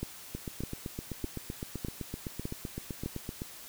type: two click trains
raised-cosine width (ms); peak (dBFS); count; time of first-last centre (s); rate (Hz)
3; -21 / -23; 6 / 25; 0.03-3.06 / 0.35-3.419; 1.65 / 7.82
effects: white hiss -48 dBFS RMS until 3.68 s